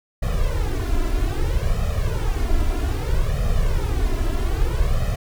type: noise with flanger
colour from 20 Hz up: brown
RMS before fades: -20 dBFS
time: 0.22-5.16 s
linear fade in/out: 10 ms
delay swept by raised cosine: 1.6 to 3 ms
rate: 0.62 Hz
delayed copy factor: +0.9
effects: none